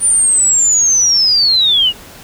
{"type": "linear sweep", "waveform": "sine", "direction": "down", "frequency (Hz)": [9397, 2808], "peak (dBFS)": -8, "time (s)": [0, 1.93], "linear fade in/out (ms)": 50, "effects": ["pink hiss -36 dBFS RMS until 2.23 s"]}